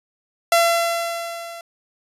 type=tone with level ramp; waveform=sawtooth; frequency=678 Hz; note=E5; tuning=49 cents sharp; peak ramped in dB=-8 to -30 dBFS; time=0.52-1.61 s; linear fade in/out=2 ms; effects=resampled to 32000 Hz